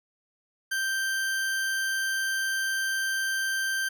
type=tone; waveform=40% pulse; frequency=1568 Hz; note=G6; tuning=in tune; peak=-25 dBFS; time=0.71-3.89 s; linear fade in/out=10 ms; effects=none